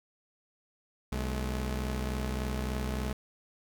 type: tone pair together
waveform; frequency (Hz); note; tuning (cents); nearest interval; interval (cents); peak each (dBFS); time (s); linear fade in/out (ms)
sawtooth; 63.5 / 213.6; B1 / G#3; +49 / +49; octave + major sixth; 2100; -28 / -33; 1.12-3.13; 5
effects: none